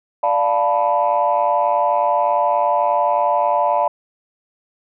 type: chord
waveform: sine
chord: B half-diminished seventh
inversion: first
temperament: equal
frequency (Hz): 587.3 / 698.5 / 880 / 987.8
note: D5 / F5 / A5 / B5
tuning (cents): 0 / 0 / 0 / 0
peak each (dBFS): -19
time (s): 0.23-3.88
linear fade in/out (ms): 5
effects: tanh soft clip ceiling -6 dBFS